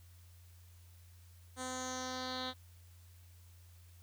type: tone with low-pass filter sweep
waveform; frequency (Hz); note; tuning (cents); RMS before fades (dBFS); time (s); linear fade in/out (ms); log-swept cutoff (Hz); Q
10% pulse; 256.1; C4; -37; -41; 1.56-2.54; 50; 8400 to 3700; 4.5
effects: added 87 Hz sine -56 dBFS peak until 4.02 s + white hiss -67 dBFS RMS until 4.02 s